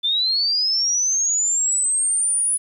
sine linear sweep, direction up, 3500 to 9956 Hz, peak -17 dBFS, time 0.03-2.58 s, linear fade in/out 20 ms, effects 9-bit

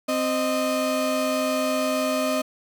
35% pulse tone pair together, 260.3 / 619 Hz, C4 / D#5, -9 / -9 cents, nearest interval octave + minor third, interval 1500 cents, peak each -24 / -22 dBFS, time 0.08-2.42 s, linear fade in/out 10 ms, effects none

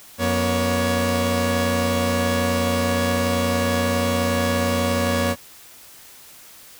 sawtooth tone cluster, 90.5 / 239.8 / 560 Hz, F#2 / A#3 / C#5, -38 / +49 / +18 cents, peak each -20 / -19 / -19 dBFS, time 0.18-5.36 s, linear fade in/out 50 ms, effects white hiss -45 dBFS RMS until 6.79 s

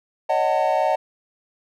triangle chord, D# half-diminished seventh, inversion third, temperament just, 560 / 622.3 / 746.7 / 896 Hz, C#5 / D#5 / F#5 / A5, +18 / 0 / +16 / +31 cents, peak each -23 / -20 / -20 / -22 dBFS, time 0.29-0.96 s, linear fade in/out 10 ms, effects none

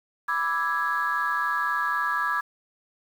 sine chord, E dominant seventh, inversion second, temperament equal, 987.8 / 1174.7 / 1318.5 / 1661.2 Hz, B5 / D6 / E6 / G#6, 0 / 0 / 0 / 0 cents, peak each -30 / -27 / -30 / -26 dBFS, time 0.28-2.41 s, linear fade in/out 10 ms, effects tanh soft clip ceiling -16 dBFS + 8-bit

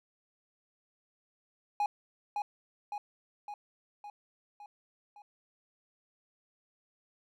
triangle tone with echo, 827 Hz, G#5, 8 cents flat, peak -25 dBFS, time 1.8-1.86 s, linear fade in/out 2 ms, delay 560 ms, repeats 6, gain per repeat -4 dB, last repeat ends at 5.22 s, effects none

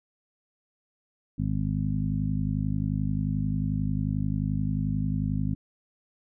harmonic tone with a mistuned harmonic, 51.3 Hz, G#1, 21 cents flat, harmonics 1 / 2 / 3 / 4 / 5, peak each -34 / -30 / -29 / -32 / -33 dBFS, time 1.38-5.55 s, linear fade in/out 10 ms, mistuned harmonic 1, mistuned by -24 cents, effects none

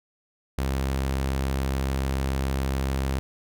sawtooth tone, 67 Hz, C2, 42 cents sharp, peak -20 dBFS, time 0.58-3.19 s, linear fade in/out 0 ms, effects none

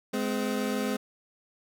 25% pulse tone pair together, 209.8 / 257 Hz, G#3 / C4, +18 / -31 cents, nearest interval major third, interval 351 cents, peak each -26 / -27 dBFS, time 0.13-0.97 s, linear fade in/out 10 ms, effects none

